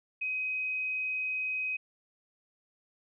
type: tone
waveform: sine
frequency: 2522 Hz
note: D#7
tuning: 23 cents sharp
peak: -30 dBFS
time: 0.21-1.77 s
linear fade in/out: 10 ms
effects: none